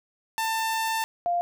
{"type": "tone pair in turn", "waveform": ["sawtooth", "sine"], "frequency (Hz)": [893, 697.6], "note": ["A5", "F5"], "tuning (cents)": [25, -2], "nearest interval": "major third", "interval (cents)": 427, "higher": "first", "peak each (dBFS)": [-21, -22], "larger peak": "first", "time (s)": [[0.38, 1.04], [1.26, 1.41]], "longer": "first", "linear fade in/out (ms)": 0, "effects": []}